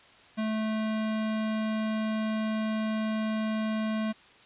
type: tone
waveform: square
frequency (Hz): 218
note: A3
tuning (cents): -16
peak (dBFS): -28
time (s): 0.37-4.13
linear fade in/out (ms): 20
effects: white hiss -55 dBFS RMS until 4.45 s + resampled to 8000 Hz